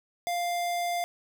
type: tone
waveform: square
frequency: 698.5 Hz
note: F5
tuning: in tune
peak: -28 dBFS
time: 0.27-1.04 s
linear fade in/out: 0 ms
effects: none